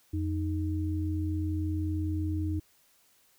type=tone pair together; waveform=sine; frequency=87.31 / 310.8 Hz; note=F2 / D#4; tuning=0 / -2 cents; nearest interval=octave + minor seventh; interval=2198 cents; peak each=-29 / -33 dBFS; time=0.13-2.6 s; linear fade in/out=10 ms; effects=white hiss -65 dBFS RMS until 3.38 s

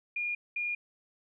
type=tone bursts at uneven times; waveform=sine; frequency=2424 Hz; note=D#7; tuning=46 cents flat; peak=-30 dBFS; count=2; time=0.16-0.35 / 0.56-0.75 s; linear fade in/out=5 ms; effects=none

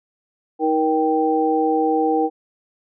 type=tone cluster; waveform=sine; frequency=316 / 473.5 / 783 Hz; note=D#4 / A#4 / G5; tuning=+27 / +27 / -2 cents; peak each=-20 dBFS; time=0.59-2.3 s; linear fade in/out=50 ms; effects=none

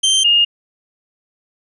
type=tone pair in turn; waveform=sawtooth / sine; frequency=3136 / 2838 Hz; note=G7 / F7; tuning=0 / +27 cents; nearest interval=major second; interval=173 cents; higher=first; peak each=-8 / -9 dBFS; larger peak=first; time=0.03-0.24 / 0.24-0.45 s; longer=neither; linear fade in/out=10 ms; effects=resampled to 24000 Hz

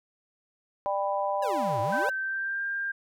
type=harmonic tone; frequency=198 Hz; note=G3; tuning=18 cents sharp; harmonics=3 / 4 / 5; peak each=-29 / -30 / -31 dBFS; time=0.86-2.09 s; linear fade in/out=0 ms
type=exponential two-way sweep; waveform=square; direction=down then up; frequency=587.3 to 101.3 to 587.3 Hz; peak=-33 dBFS; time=1.42-2.1 s; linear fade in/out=5 ms; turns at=1.81 s
type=tone with pitch glide; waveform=sine; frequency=1545 to 1597.6 Hz; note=G6 to G6; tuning=-26 to +32 cents; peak=-28 dBFS; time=1.92-2.92 s; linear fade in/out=10 ms; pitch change=+58 cents; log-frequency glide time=2.12-2.63 s
effects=none

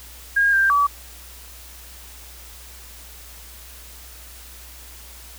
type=tone with pitch steps; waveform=sine; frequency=1625 / 1582 / 1146 Hz; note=G#6 / G6 / D6; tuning=-38 / +15 / -43 cents; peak=-14 dBFS; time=0.36-0.87 s; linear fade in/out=10 ms; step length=170 ms; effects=added 60 Hz sine -43 dBFS peak until 5.38 s + white hiss -43 dBFS RMS until 5.38 s

